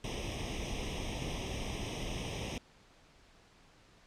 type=noise with comb filter; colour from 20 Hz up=pink; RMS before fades=-38 dBFS; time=0.04-2.58 s; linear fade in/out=2 ms; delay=0.34 ms; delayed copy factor=+0.9; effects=pink hiss -62 dBFS RMS until 4.06 s + low-pass 6000 Hz 12 dB/octave